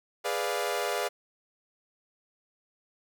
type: chord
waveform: sawtooth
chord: G# diminished seventh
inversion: none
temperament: equal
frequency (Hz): 415.3 / 493.9 / 587.3 / 698.5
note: G#4 / B4 / D5 / F5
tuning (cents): 0 / 0 / 0 / 0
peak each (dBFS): -30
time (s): 0.24-1.09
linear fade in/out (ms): 20
effects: none